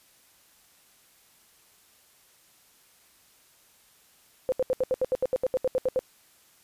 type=tone bursts; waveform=sine; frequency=514 Hz; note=C5; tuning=31 cents flat; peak=-21 dBFS; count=15; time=4.49-5.991 s; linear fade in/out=0 ms; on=31 ms; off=74 ms; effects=white hiss -60 dBFS RMS until 6.63 s + resampled to 32000 Hz